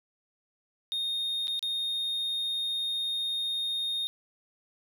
triangle tone with dropouts, 3692 Hz, A#7, 17 cents flat, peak -27 dBFS, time 0.92-4.07 s, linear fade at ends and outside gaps 0 ms, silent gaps 1.472-1.48 / 1.593-1.627 s, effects none

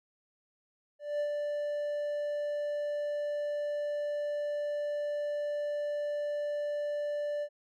triangle tone with ADSR envelope, 587.3 Hz, D5, in tune, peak -26 dBFS, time 0.99-7.49 s, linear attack 210 ms, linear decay 78 ms, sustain -3 dB, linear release 65 ms, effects none

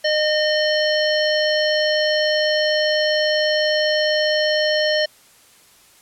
harmonic tone with a mistuned harmonic, 611 Hz, D#5, 32 cents flat, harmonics 1 / 3 / 5 / 7 / 9, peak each -18 / -23 / -25 / -26 / -28 dBFS, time 0.04-5.06 s, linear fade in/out 10 ms, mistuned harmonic 9, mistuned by -18 cents, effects white hiss -51 dBFS RMS until 6.01 s + low-pass 12000 Hz 12 dB/octave

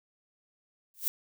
violet noise with exponential growth, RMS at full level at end -25 dBFS, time 0.94-1.08 s, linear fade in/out 0 ms, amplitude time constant 29 ms, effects none

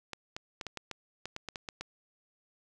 clicks, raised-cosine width 0.2 ms, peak -21 dBFS, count 12, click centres 0.133 / 0.365 / 0.612 / 0.667 / 0.773 / 0.913 / 1.256 / 1.364 / 1.487 / 1.558 / 1.688 / 1.81 s, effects none

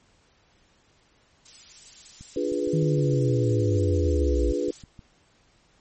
violet noise, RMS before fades -37 dBFS, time 1.45-4.83 s, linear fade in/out 10 ms
click train, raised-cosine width 5 ms, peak -31 dBFS, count 19, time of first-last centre 2.21-4.992 s, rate 6.47 Hz
sine chord, D diminished seventh, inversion none, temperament equal, 293.7 / 349.2 / 415.3 / 493.9 Hz, D4 / F4 / Ab4 / Cb5, 0 / 0 / 0 / 0 cents, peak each -29 dBFS, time 2.36-4.71 s, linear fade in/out 5 ms
sine linear sweep, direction down, 160 to 55 Hz, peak -21 dBFS, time 2.73-4.52 s, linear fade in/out 5 ms
effects pink hiss -62 dBFS RMS until 5.8 s + MP3 32 kbps

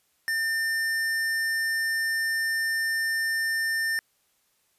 square tone, 1800 Hz, A6, 39 cents sharp, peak -25 dBFS, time 0.28-3.99 s, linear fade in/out 0 ms, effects white hiss -69 dBFS RMS until 4.78 s + resampled to 32000 Hz

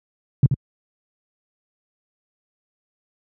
sine tone with echo, 134.5 Hz, C3, 48 cents sharp, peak -8 dBFS, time 0.43-0.46 s, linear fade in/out 2 ms, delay 81 ms, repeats 1, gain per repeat -7 dB, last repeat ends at 0.541 s, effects high-pass 60 Hz 12 dB/octave

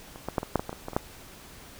clicks, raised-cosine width 1 ms, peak -27 / -16 / -10 / -19 / -8 / -15 / -19 / -22 / -20 / -23 / -9 dBFS, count 11, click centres 0.159 / 0.286 / 0.382 / 0.431 / 0.557 / 0.595 / 0.694 / 0.729 / 0.884 / 0.933 / 0.965 s, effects pink hiss -48 dBFS RMS until 1.79 s

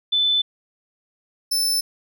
sine / sawtooth tone pair in turn, 3512 / 5282 Hz, A7 / E8, -4 / +3 cents, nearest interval perfect fifth, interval 707 cents, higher second, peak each -16 dBFS, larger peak neither, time 0.12-0.42 / 1.51-1.81 s, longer neither, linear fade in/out 10 ms, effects none

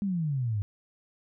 sine exponential sweep, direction down, 207.7 to 97.9 Hz, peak -26 dBFS, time 0.02-0.62 s, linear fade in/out 0 ms, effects none

